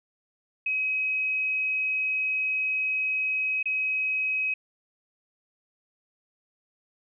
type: tone with dropouts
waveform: sine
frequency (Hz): 2540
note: D#7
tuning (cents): +35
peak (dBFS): -24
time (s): 0.66-4.54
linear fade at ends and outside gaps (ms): 5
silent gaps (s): 3.629-3.656
effects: none